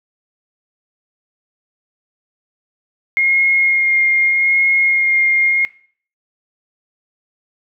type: tone with vibrato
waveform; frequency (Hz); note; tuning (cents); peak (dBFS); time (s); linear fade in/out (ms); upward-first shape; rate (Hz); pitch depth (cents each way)
sine; 2139; C7; +38; -11; 3.17-5.65; 0; sine; 0.83; 13
effects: noise-tail reverb RT60 0.5 s tail -19 dB re dry